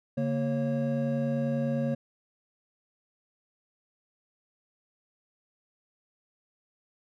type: tone cluster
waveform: triangle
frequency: 141.5 / 231.6 / 547 Hz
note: C#3 / A#3 / C#5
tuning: +36 / -11 / -23 cents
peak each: -29 / -27 / -30 dBFS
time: 0.17-1.95 s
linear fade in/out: 10 ms
effects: none